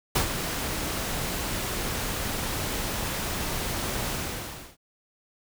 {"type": "noise with ADSR envelope", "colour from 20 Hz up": "pink", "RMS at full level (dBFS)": -22, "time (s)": [0.15, 4.77], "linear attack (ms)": 9, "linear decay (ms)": 93, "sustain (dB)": -8, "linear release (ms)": 660, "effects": []}